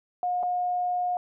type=tone with dropouts; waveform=sine; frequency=718 Hz; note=F5; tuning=48 cents sharp; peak=-24 dBFS; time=0.23-1.17 s; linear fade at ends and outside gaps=1 ms; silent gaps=0.429-0.433 s; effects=none

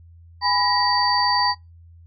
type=tone cluster; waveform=sine; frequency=825 / 994 / 1899 / 4626 Hz; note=G#5 / B5 / A#6 / D8; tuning=-12 / +11 / +32 / -27 cents; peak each=-24 / -21 / -27 / -21 dBFS; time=0.41-1.55 s; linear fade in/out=50 ms; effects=noise-tail reverb RT60 0.2 s tail -23 dB re dry + added 84 Hz sine -44 dBFS peak until 2.06 s

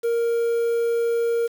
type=tone with quantisation; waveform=triangle; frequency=466.2 Hz; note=A#4; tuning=in tune; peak=-17 dBFS; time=0.03-1.48 s; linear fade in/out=20 ms; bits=7; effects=none

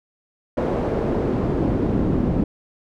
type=noise with band-pass filter sweep; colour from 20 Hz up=brown; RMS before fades=-21 dBFS; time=0.57-2.44 s; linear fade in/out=5 ms; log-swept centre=520 to 250 Hz; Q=1.2; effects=none

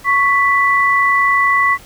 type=tone pair together; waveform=sine; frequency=1111 / 1979.6 Hz; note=C#6 / B6; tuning=+4 / +4 cents; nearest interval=minor seventh; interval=1000 cents; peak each=-13 dBFS; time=0.04-1.78 s; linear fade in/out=50 ms; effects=pink hiss -41 dBFS RMS until 1.85 s

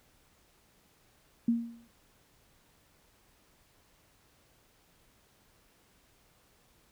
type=tone with exponential decay; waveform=sine; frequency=233.1 Hz; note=A#3; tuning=in tune; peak=-21 dBFS; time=1.48-1.88 s; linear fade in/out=5 ms; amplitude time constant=85 ms; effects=pink hiss -66 dBFS RMS until 6.91 s

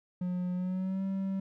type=tone with pitch glide; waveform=triangle; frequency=180 to 192.92 Hz; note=F#3 to G3; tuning=-47 to -27 cents; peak=-28 dBFS; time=0.21-1.4 s; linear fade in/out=5 ms; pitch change=+120 cents; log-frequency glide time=0.54-1.03 s; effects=none

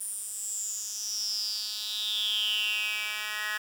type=tone with high-pass filter sweep; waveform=10% pulse; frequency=211.6 Hz; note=G#3; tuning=33 cents sharp; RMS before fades=-32 dBFS; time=0-3.58 s; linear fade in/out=10 ms; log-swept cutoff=9700 to 1800 Hz; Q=9.6; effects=8-bit

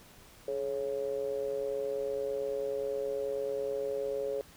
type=ring-modulated tone; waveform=triangle; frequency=64.6 Hz; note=C2; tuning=21 cents flat; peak=-26 dBFS; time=0.48-4.41 s; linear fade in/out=0 ms; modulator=487 Hz; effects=pink hiss -56 dBFS RMS until 4.56 s

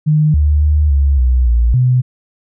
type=tone with pitch steps; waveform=sine; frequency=152.7 / 74.3 / 75.2 / 69.8 / 62.7 / 58.4 / 126.2 Hz; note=D#3 / D2 / D2 / C#2 / B1 / A#1 / B2; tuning=-32 / +21 / +42 / +13 / +27 / +4 / +38 cents; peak=-8 dBFS; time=0.06-2.02 s; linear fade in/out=20 ms; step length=280 ms; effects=none

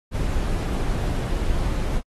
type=noise; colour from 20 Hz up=brown; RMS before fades=-23 dBFS; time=0.11-2.02 s; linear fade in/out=50 ms; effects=AAC 32 kbps

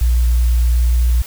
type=tone; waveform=sine; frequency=59.5 Hz; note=A#1; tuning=36 cents sharp; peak=-9 dBFS; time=0.01-1.22 s; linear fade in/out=5 ms; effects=tanh soft clip ceiling -7 dBFS + white hiss -35 dBFS RMS until 1.26 s

